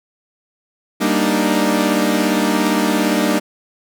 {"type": "chord", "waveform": "sawtooth", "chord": "Eb major seventh", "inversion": "first", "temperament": "equal", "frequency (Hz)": [196, 233.1, 293.7, 311.1], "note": ["G3", "Bb3", "D4", "Eb4"], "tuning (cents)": [0, 0, 0, 0], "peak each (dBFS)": -16, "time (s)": [1, 3.4], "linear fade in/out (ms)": 20, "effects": []}